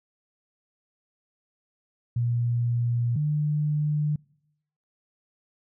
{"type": "tone pair in turn", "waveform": "sine", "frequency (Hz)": [119.4, 149.7], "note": ["A#2", "D3"], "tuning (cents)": [42, 33], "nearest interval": "major third", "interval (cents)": 391, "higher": "second", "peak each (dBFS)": -22, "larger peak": "neither", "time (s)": [[2.16, 3.16], [3.16, 4.16]], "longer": "neither", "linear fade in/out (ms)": 5, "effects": ["noise-tail reverb RT60 0.8 s tail -26 dB re dry"]}